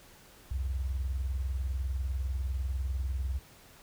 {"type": "tone pair together", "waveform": "sine", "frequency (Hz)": [65.08, 85.1], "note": ["C2", "F2"], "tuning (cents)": [-9, -44], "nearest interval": "perfect fourth", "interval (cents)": 465, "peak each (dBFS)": [-30, -39], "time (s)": [0.51, 3.39], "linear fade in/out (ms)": 5, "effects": ["pink hiss -56 dBFS RMS until 3.82 s"]}